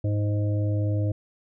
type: harmonic tone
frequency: 103.83 Hz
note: G#2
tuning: in tune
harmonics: 1 / 3 / 5 / 6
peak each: -22 / -32 / -36 / -38 dBFS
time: 0.04-1.12 s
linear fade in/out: 5 ms
effects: none